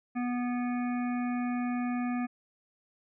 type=harmonic tone; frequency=245 Hz; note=B3; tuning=14 cents flat; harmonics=1 / 3 / 5 / 7 / 9 / 10; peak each=-29 / -39 / -43 / -46 / -48 / -49 dBFS; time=0.15-2.27 s; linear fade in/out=20 ms; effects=none